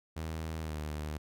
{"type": "tone with pitch glide", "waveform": "sawtooth", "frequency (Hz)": [80, 75.82], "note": ["D#2", "D#2"], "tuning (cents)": [49, -44], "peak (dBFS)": -32, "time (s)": [0.16, 1.18], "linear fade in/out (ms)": 10, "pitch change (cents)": -93, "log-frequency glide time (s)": [0.61, 0.77], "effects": []}